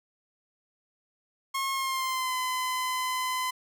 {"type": "tone with pitch glide", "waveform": "sawtooth", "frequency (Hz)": [1080, 1019.4], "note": ["C#6", "C6"], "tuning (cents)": [-45, -45], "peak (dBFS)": -24, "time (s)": [1.54, 3.51], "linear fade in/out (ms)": 10, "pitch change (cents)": -100, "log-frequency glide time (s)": [1.73, 2.35], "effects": []}